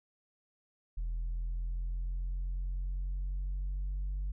sine linear sweep, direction up, 41.2 to 48.32 Hz, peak -30 dBFS, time 0.97-4.32 s, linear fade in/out 10 ms, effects tanh soft clip ceiling -31 dBFS

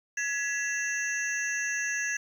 sine tone cluster, 1680 / 1971 / 2695 / 5900 / 6440 Hz, G#6 / B6 / E7 / F#8 / G8, +19 / -4 / +38 / -6 / +46 cents, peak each -30 / -36 / -37 / -38 / -38 dBFS, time 0.17-2.17 s, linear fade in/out 5 ms, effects 9-bit

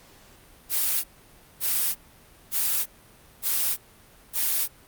blue noise bursts, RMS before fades -24 dBFS, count 5, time 0.69-4.68 s, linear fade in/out 50 ms, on 350 ms, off 560 ms, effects pink hiss -53 dBFS RMS until 4.87 s + Opus 48 kbps

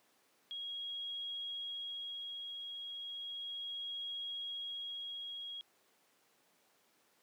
sine tone with tremolo, 3295 Hz, G#7, 14 cents flat, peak -39 dBFS, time 0.51-5.61 s, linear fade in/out 0 ms, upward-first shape sine, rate 0.34 Hz, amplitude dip 30%, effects pink hiss -71 dBFS RMS until 7.22 s + high-pass 300 Hz 12 dB/octave

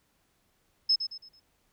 sine tone with echo, 5190 Hz, E8, 28 cents flat, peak -20 dBFS, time 0.89-0.96 s, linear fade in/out 10 ms, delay 110 ms, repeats 4, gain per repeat -9 dB, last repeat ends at 1.4 s, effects pink hiss -71 dBFS RMS until 1.72 s

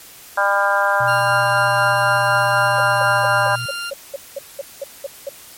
harmonic tone, 200 Hz, G3, 35 cents sharp, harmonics 3 / 4 / 5 / 6 / 7 / 8, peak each -21 / -21 / -20 / -25 / -20 / -21 dBFS, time 0.37-3.56 s, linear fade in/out 10 ms
sine tone with pitch glide, 123.47 to 119.96 Hz, B2 to B2, 0 to -50 cents, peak -26 dBFS, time 1-3.66 s, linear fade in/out 5 ms, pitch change -50 cents, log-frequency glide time 2.72-3.44 s
20% pulse tone, 1396 Hz, F6, 1 cent flat, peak -19 dBFS, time 1.07-3.91 s, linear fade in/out 20 ms
sine tone bursts, 554.4 Hz, C#5, in tune, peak -22 dBFS, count 12, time 2.78-5.292 s, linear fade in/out 5 ms, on 26 ms, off 200 ms
effects white hiss -41 dBFS RMS until 5.57 s + MP3 64 kbps

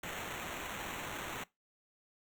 blue noise with sample-and-hold, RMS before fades -42 dBFS, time 0.03-1.44 s, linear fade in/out 5 ms, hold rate 4900 Hz, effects noise-tail reverb RT60 0.2 s tail -21 dB re dry

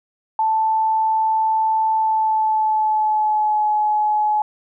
sine tone with pitch glide, 880 to 848.1 Hz, A5 to G#5, 0 to +36 cents, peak -15 dBFS, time 0.39-4.42 s, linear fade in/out 2 ms, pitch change -64 cents, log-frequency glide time 1.94-3.68 s, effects none

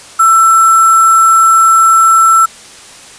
sine tone with sample-and-hold, 1336 Hz, E6, 23 cents sharp, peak -3 dBFS, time 0.19-2.46 s, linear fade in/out 10 ms, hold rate 8820 Hz, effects white hiss -34 dBFS RMS until 3.18 s + resampled to 22050 Hz

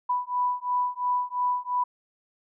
sine beating tone pair, 987.8 / 990.7 Hz, B5 / B5, 0 / +5 cents, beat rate 2.9 Hz, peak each -27 dBFS, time 0.09-1.84 s, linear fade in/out 10 ms, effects none

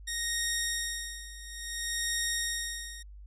10% pulse tone with tremolo, 1865 Hz, A#6, in tune, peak -19 dBFS, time 0.07-3.03 s, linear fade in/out 10 ms, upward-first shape sine, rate 0.58 Hz, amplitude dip 85%, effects added 50 Hz sine -45 dBFS peak until 3.26 s + low-pass 11000 Hz 12 dB/octave

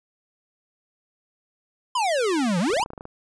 square exponential two-way sweep, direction down then up, 1046.5 to 164.81 to 1046.5 Hz, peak -21 dBFS, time 1.95-2.84 s, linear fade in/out 5 ms, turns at 2.59 s
clicks, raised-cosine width 1 ms, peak -23 dBFS, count 11, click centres 2.702 / 2.735 / 2.767 / 2.798 / 2.83 / 2.861 / 2.904 / 2.934 / 2.978 / 3.009 / 3.054 s
effects resampled to 22050 Hz

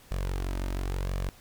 sawtooth tone with flanger, 46.25 Hz, F#1, in tune, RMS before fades -31 dBFS, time 0.11-1.29 s, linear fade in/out 0 ms, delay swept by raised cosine 1.7 to 3.3 ms, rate 0.95 Hz, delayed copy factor +0.5, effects pink hiss -55 dBFS RMS until 1.4 s

